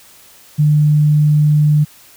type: tone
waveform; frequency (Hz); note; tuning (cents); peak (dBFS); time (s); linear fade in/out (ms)
sine; 150; D3; +37; -8; 0.58-1.85; 20
effects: white hiss -44 dBFS RMS until 2.16 s